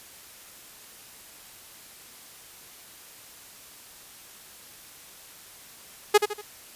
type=tone with echo; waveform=sawtooth; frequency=417 Hz; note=G#4; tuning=7 cents sharp; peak=-9 dBFS; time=6.14-6.18 s; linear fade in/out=10 ms; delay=79 ms; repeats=3; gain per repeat=-8 dB; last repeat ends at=6.417 s; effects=white hiss -48 dBFS RMS until 6.75 s + resampled to 32000 Hz